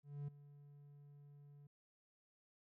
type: tone with ADSR envelope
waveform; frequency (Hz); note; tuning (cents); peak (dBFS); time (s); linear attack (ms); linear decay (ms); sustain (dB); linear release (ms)
triangle; 143.9; D3; -35; -39; 0.03-1.67; 250; 7; -17; 4
effects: none